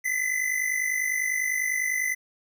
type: tone pair together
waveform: square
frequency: 1993 / 2043 Hz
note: B6 / C7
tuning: +15 / -42 cents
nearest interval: unison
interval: 43 cents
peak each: -28 dBFS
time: 0.04-2.15 s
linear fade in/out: 20 ms
effects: none